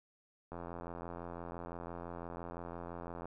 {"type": "click train", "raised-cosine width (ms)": 1, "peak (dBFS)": -30, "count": 236, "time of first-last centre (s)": [0.52, 3.256], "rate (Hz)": 85.9, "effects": []}